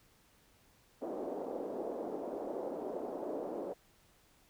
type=band-pass noise; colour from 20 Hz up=white; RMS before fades=-40 dBFS; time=1.01-3.74 s; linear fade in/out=20 ms; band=280 to 600 Hz; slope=24 dB/octave; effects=pink hiss -67 dBFS RMS until 4.49 s